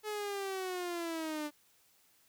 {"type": "linear sweep", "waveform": "sawtooth", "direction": "down", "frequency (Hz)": [429.1, 293.7], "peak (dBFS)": -32, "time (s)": [0.03, 1.51], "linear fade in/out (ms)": 50, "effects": ["white hiss -68 dBFS RMS until 2.28 s"]}